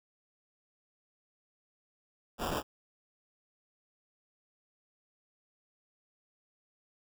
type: noise with sample-and-hold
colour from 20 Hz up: blue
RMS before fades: -34 dBFS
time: 2.38-2.63 s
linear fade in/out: 50 ms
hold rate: 2100 Hz
effects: none